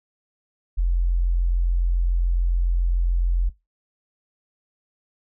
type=tone; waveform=sine; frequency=43.54 Hz; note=F1; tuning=5 cents flat; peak=-17 dBFS; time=0.77-3.5 s; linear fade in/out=20 ms; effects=noise-tail reverb RT60 0.2 s tail -18 dB re dry